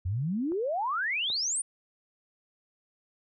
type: exponential sweep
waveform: sine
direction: up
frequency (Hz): 83.9 to 9590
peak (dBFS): -27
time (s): 0.05-1.62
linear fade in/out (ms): 10
type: clicks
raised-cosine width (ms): 1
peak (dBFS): -33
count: 2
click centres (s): 0.52 / 1.302
effects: none